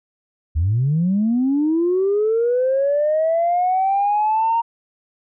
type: linear sweep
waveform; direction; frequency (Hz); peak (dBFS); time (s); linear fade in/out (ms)
sine; up; 71.8 to 932.3; -14; 0.55-4.62; 20
effects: tanh soft clip ceiling -11 dBFS

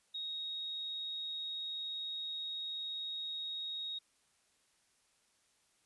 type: tone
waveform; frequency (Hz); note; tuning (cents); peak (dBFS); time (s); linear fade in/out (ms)
sine; 3759; A#7; +14; -38; 0.14-3.99; 10
effects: white hiss -73 dBFS RMS until 5.85 s + resampled to 24000 Hz

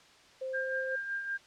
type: tone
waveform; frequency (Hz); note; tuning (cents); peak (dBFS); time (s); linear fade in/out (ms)
sine; 523.3; C5; 0; -34; 0.41-0.96; 10
type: tone with tremolo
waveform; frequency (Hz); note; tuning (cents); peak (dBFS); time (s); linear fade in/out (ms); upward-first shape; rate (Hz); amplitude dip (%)
sine; 1599; G6; +34; -31; 0.53-1.38; 20; sine; 5.3; 50
effects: white hiss -58 dBFS RMS until 1.46 s + low-pass 5000 Hz 12 dB/octave

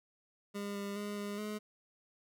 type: tone with pitch steps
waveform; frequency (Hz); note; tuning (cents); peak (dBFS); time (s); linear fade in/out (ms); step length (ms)
25% pulse; 202.7 / 201 / 206 / 204.2 / 211.4; G#3 / G3 / G#3 / G#3 / G#3; -42 / +44 / -14 / -29 / +31; -34; 0.54-1.59; 20; 210
effects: none

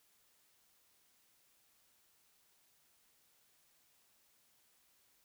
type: silence
effects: white hiss -72 dBFS RMS until 5.24 s

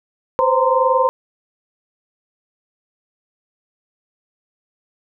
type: tone cluster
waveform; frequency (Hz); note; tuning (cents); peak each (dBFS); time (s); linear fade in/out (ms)
sine; 509 / 530 / 926 / 1035; C5 / C5 / A#5 / C6; -48 / +22 / -12 / -19; -18; 0.39-1.09; 0
effects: none

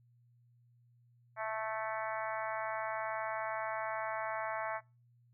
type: harmonic tone with a mistuned harmonic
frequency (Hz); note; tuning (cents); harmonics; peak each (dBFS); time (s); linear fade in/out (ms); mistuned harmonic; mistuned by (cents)
219.4; A3; -5; 3 / 4 / 5 / 6 / 7 / 8 / 9 / 10; -39 / -41 / -43 / -45 / -46 / -47 / -48 / -49; 1.36-4.81; 50; 10; +26
effects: noise-tail reverb RT60 0.3 s tail -25 dB re dry + added 120 Hz sine -64 dBFS peak until 5.33 s

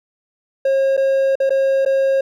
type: tone with dropouts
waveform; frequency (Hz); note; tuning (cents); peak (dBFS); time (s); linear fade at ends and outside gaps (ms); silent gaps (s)
triangle; 540; C#5; -45; -11; 0.65-2.21; 5; 0.968-0.975 / 1.355-1.401 / 1.495-1.504 / 1.851-1.86
effects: none

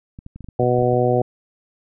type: clicks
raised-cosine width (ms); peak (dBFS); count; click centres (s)
5; -23; 10; 0.189 / 0.264 / 0.36 / 0.407 / 0.444 / 0.487 / 0.632 / 0.787 / 0.823 / 0.933
type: harmonic tone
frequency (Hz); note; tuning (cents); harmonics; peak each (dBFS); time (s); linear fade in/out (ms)
123.47; B2; 0; 1 / 2 / 3 / 4 / 5 / 6; -21 / -25 / -21 / -20 / -23 / -23; 0.59-1.22; 5
effects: none

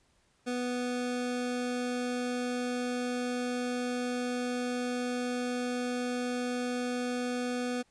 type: tone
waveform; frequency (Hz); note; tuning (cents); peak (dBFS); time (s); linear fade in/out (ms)
25% pulse; 246.9; B3; 0; -27; 0.46-7.83; 20
effects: pink hiss -69 dBFS RMS until 7.9 s + resampled to 22050 Hz

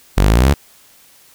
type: exponential sweep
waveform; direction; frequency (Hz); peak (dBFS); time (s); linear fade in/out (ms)
sawtooth; up; 45.15 to 74.4; -5; 0.17-0.54; 10
effects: white hiss -48 dBFS RMS until 1.34 s

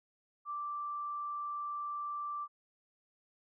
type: tone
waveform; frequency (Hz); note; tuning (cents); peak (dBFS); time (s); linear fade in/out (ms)
sine; 1173; D6; -2; -36; 0.45-2.48; 50
effects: none

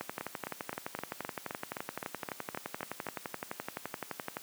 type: two click trains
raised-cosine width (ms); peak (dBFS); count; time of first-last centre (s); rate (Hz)
0.5; -21 / -20; 12 / 52; 0.21-3.067 / 0.01-4.369; 3.85 / 11.7
effects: white hiss -51 dBFS RMS until 4.42 s + high-pass 150 Hz 12 dB/octave

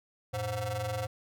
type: ring-modulated tone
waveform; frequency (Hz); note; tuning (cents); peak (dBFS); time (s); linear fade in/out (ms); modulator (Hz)
30% pulse; 206; G#3; -14; -26; 0.33-1.07; 10; 320
effects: none

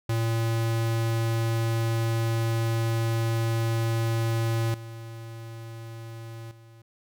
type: tone with level steps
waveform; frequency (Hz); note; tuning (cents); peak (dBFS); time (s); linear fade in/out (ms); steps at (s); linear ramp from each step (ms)
square; 114.1; A#2; -37; -24 / -38 / -49; 0.09-6.82; 5; 4.74 / 6.51; 2
effects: none

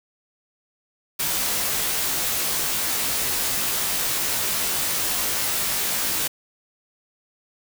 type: noise with comb filter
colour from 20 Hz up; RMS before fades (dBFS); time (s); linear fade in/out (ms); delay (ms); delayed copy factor
white; -24; 1.19-6.28; 10; 17; -0.95
effects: none

